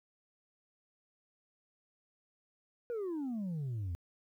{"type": "exponential sweep", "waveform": "sine", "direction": "down", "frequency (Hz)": [491.7, 81.7], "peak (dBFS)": -32, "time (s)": [2.9, 3.95], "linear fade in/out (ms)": 0, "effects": ["tanh soft clip ceiling -34 dBFS", "12-bit"]}